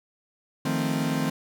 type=chord; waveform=40% pulse; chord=F dominant seventh; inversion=third; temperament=equal; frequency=155.56 / 174.61 / 220 / 261.6 Hz; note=Eb3 / F3 / A3 / C4; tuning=0 / 0 / 0 / 0 cents; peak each=-28 / -32 / -30 / -27 dBFS; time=0.65-1.3 s; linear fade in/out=5 ms; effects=none